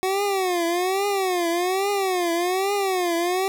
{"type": "tone with vibrato", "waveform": "25% pulse", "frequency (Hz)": 370, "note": "F#4", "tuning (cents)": 0, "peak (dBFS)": -17, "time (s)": [0.03, 3.48], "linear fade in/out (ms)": 0, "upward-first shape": "triangle", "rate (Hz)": 1.2, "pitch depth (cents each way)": 180, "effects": []}